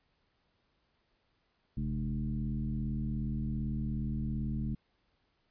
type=tone with frequency modulation; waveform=sine; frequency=135.4 Hz; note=C#3; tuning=40 cents flat; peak=-31 dBFS; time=1.77-4.75 s; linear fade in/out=5 ms; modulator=77.4 Hz; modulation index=1.4; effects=pink hiss -75 dBFS RMS until 5.5 s + resampled to 11025 Hz